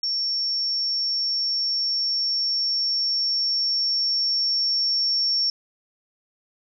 sine tone with level ramp, 5470 Hz, F8, 37 cents flat, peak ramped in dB -22 to -19 dBFS, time 0.03-5.5 s, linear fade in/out 2 ms, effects none

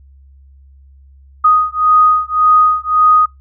sine beating tone pair, 1244.5 / 1246.3 Hz, D#6 / D#6, 0 / +2 cents, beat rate 1.8 Hz, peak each -11 dBFS, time 1.44-3.26 s, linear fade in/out 10 ms, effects noise-tail reverb RT60 0.2 s tail -26 dB re dry + added 68 Hz sine -40 dBFS peak until 3.4 s

